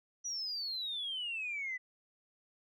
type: exponential sweep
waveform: sine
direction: down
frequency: 5920 to 1975.5 Hz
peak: -35 dBFS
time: 0.24-1.78 s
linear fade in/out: 20 ms
effects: tanh soft clip ceiling -31 dBFS